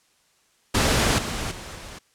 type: noise with level steps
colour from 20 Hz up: pink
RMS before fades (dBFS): -20 / -29 / -37 / -39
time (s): 0.74-1.99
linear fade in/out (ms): 10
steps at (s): 1.18 / 1.51 / 1.75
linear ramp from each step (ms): 5
effects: white hiss -63 dBFS RMS until 2.14 s + low-pass 9000 Hz 12 dB/octave